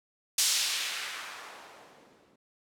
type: noise with low-pass filter sweep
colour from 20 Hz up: violet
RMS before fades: -34 dBFS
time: 0.38-2.36 s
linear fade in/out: 5 ms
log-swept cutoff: 6200 to 240 Hz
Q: 1
effects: none